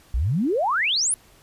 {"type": "exponential sweep", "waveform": "sine", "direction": "up", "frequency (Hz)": [51.91, 10650], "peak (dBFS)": -19, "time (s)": [0.14, 1.14], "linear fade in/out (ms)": 0, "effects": ["pink hiss -54 dBFS RMS until 1.42 s", "resampled to 32000 Hz"]}